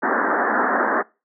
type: band-pass noise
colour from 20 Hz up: white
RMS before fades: -20 dBFS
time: 0.02-1.03 s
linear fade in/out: 20 ms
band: 210 to 1800 Hz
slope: 96 dB/octave
effects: noise-tail reverb RT60 0.3 s tail -25 dB re dry